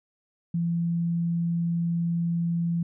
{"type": "tone", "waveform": "sine", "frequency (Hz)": 169.5, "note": "E3", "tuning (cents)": 49, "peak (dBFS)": -23, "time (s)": [0.54, 2.83], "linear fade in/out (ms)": 5, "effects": []}